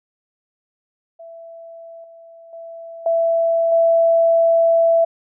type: tone with level steps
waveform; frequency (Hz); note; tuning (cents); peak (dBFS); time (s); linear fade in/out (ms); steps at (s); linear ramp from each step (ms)
sine; 665; E5; +15; -35 / -40 / -32 / -14 / -11; 1.19-5.05; 10; 2.04 / 2.53 / 3.06 / 3.72; 2
effects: none